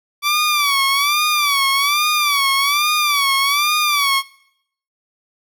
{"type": "tone with vibrato", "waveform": "15% pulse", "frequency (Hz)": 1153, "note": "D6", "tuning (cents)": -32, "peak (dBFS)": -8, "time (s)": [0.22, 4.23], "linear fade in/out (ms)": 50, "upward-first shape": "sine", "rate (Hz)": 1.2, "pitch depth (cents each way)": 99, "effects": ["noise-tail reverb RT60 0.7 s tail -21 dB re dry"]}